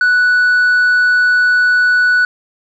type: tone with tanh clipping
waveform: triangle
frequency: 1480 Hz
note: F#6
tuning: in tune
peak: -9 dBFS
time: 0.01-2.25 s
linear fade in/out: 2 ms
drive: 7 dB
effects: none